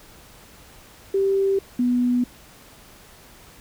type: tone pair in turn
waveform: sine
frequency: 390.6 / 245.9 Hz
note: G4 / B3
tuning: -6 / -7 cents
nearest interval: minor sixth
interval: 801 cents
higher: first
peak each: -17 dBFS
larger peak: neither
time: 1.14-1.59 / 1.79-2.24 s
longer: neither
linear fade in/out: 5 ms
effects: pink hiss -48 dBFS RMS until 3.6 s